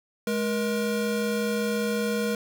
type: tone pair together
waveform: square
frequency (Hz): 210.5 / 476.1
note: G#3 / A#4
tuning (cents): +24 / +37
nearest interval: octave + major second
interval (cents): 1413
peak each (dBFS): -28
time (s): 0.27-2.35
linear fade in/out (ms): 2
effects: none